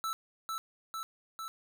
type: tone with echo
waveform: square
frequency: 1318.5 Hz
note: E6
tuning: in tune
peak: -33 dBFS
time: 0.04-0.13 s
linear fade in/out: 0 ms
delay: 450 ms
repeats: 3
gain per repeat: -2 dB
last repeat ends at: 1.48 s
effects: none